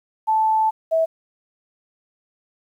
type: tone pair in turn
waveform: sine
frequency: 876 / 649.5 Hz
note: A5 / E5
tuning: -8 / -26 cents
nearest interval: perfect fourth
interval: 518 cents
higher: first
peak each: -15 dBFS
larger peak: neither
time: 0.27-0.71 / 0.91-1.06 s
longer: first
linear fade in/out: 20 ms
effects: 9-bit